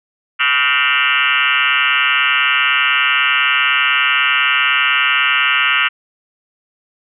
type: tone with frequency modulation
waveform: sine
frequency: 2093 Hz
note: C7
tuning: in tune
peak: -11 dBFS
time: 0.39-5.89 s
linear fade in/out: 20 ms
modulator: 136 Hz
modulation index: 6.4
effects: none